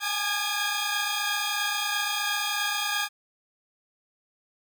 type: tone cluster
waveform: 15% pulse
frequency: 818 / 847 / 1213 / 1639 Hz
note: G#5 / G#5 / D#6 / G#6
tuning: -26 / +34 / -44 / -23 cents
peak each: -27 / -28 / -25 / -23 dBFS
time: 0-3.09 s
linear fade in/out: 50 ms
effects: none